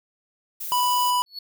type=noise; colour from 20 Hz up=violet; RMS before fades=-32 dBFS; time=0.6-1.11 s; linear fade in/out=10 ms
type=tone; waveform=square; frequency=987.8 Hz; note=B5; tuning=in tune; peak=-20 dBFS; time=0.72-1.22 s; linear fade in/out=0 ms
type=tone with exponential growth; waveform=triangle; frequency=4400 Hz; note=C#8; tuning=14 cents flat; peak=-27 dBFS; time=1.26-1.39 s; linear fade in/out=5 ms; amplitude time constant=28 ms
effects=none